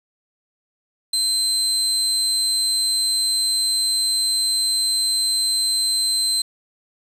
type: tone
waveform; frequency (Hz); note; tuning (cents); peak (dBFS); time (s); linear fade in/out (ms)
30% pulse; 4100; C8; -36; -15; 1.13-6.42; 5
effects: resampled to 32000 Hz + 7-bit